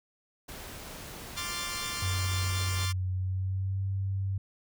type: noise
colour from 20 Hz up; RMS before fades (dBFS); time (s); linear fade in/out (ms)
pink; -43; 0.48-2.86; 10
type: chord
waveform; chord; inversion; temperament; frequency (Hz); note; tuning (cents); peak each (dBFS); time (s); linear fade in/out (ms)
10% pulse; D minor seventh; third; equal; 1046.5 / 1174.7 / 1396.9 / 1760; C6 / D6 / F6 / A6; 0 / 0 / 0 / 0; -30 / -30 / -32 / -31; 1.36-2.93; 20
type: tone with pitch glide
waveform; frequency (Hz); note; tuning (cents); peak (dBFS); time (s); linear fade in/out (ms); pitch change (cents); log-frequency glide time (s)
sine; 92.5 to 96.93; F#2 to G2; 0 to -19; -28; 2.02-4.38; 5; +81; 3.12-3.83
effects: none